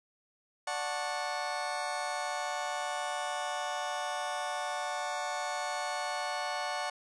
30% pulse chord, D major seventh, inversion none, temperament just, 587.3 / 734.2 / 881 / 1101.2 Hz, D5 / F#5 / A5 / C#6, 0 / -14 / +2 / -12 cents, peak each -37 / -34 / -36 / -38 dBFS, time 0.67-6.9 s, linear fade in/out 5 ms, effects resampled to 22050 Hz

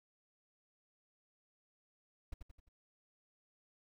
brown noise with echo, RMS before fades -41 dBFS, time 2.32-2.34 s, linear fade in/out 5 ms, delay 87 ms, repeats 4, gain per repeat -6 dB, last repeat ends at 2.688 s, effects none

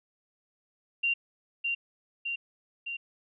sine tone with echo, 2769 Hz, F7, 15 cents flat, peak -24 dBFS, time 1.03-1.14 s, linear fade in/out 10 ms, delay 610 ms, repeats 3, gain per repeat -3 dB, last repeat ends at 2.97 s, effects none

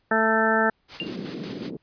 harmonic tone, 221.5 Hz, A3, 12 cents sharp, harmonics 1 / 2 / 3 / 4 / 6 / 7 / 8, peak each -26 / -26 / -26 / -26 / -26 / -26 / -26 dBFS, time 0.11-0.7 s, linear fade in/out 5 ms
white noise with tremolo, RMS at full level -37 dBFS, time 0.88-1.71 s, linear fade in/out 50 ms, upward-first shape square, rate 5.4 Hz, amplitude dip 45%
white band-pass noise, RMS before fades -34 dBFS, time 1-1.77 s, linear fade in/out 5 ms, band 160 to 370 Hz, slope 24 dB/octave
sine tone with exponential decay, 2794 Hz, F7, in tune, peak -24 dBFS, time 1-1.13 s, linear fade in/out 0 ms, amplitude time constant 27 ms
effects pink hiss -69 dBFS RMS until 1.82 s + resampled to 11025 Hz

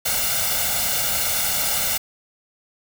white noise with comb filter, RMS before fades -22 dBFS, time 0.05-1.98 s, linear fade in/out 10 ms, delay 1.4 ms, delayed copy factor +0.95, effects none

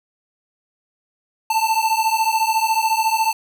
square beating tone pair, 880 / 894 Hz, A5 / A5, 0 / +27 cents, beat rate 14 Hz, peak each -20 dBFS, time 1.5-3.33 s, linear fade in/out 5 ms, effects none

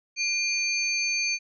sine tone cluster, 2401 / 4504 / 6300 Hz, D7 / C#8 / G8, +38 / +27 / +8 cents, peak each -26 / -30 / -31 dBFS, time 0.16-1.39 s, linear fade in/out 50 ms, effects none

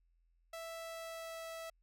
sawtooth tone with pitch glide, 659.3 to 655.1 Hz, E5 to E5, 0 to -11 cents, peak -40 dBFS, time 0.53-1.7 s, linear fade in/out 5 ms, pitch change -11 cents, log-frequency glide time 0.75-1.45 s, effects added 42 Hz sine -70 dBFS peak until 1.82 s

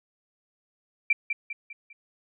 sine tone with echo, 2349 Hz, D7, in tune, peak -17 dBFS, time 1.1-1.13 s, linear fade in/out 5 ms, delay 200 ms, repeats 4, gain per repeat -7 dB, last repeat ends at 1.93 s, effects none

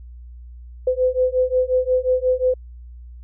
sine beating tone pair, 506 / 511.6 Hz, B4 / C5, +42 / -39 cents, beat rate 5.6 Hz, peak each -19 dBFS, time 0.87-2.54 s, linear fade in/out 5 ms, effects added 60 Hz sine -36 dBFS peak until 3.23 s

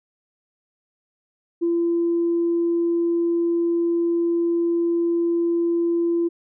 sine tone, 340 Hz, F4, 46 cents flat, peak -17 dBFS, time 1.61-6.29 s, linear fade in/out 20 ms, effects tanh soft clip ceiling -13 dBFS

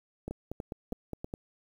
two click trains, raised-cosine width 2 ms, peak -23 / -23 dBFS, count 6 / 4, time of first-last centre 0.31-1.339 / 0.28-1.245 s, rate 4.86 / 3.11 Hz, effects 9-bit

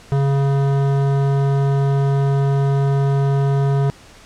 sine tone with hard clipping, 138.59 Hz, C#3, in tune, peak -16 dBFS, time 0.12-3.9 s, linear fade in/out 0 ms, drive 15 dB, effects pink hiss -44 dBFS RMS until 4.25 s + low-pass 8000 Hz 12 dB/octave

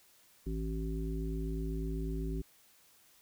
harmonic tone, 54 Hz, A1, 32 cents flat, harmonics 1 / 3 / 5 / 7, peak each -35 / -40 / -42 / -43 dBFS, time 0.46-2.42 s, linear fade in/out 10 ms, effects white hiss -64 dBFS RMS until 3.21 s

